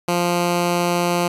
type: tone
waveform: 10% pulse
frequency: 174.61 Hz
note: F3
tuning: in tune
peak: -9 dBFS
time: 0.08-1.28 s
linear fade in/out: 5 ms
effects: resampled to 32000 Hz